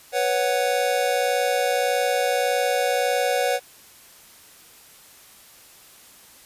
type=chord; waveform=square; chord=B suspended second; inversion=none; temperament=just; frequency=493.9 / 555.6 / 740.8 Hz; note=B4 / C#5 / F#5; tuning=0 / +4 / +2 cents; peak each=-25 dBFS; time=0.12-3.6 s; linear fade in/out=50 ms; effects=white hiss -49 dBFS RMS until 6.45 s + resampled to 32000 Hz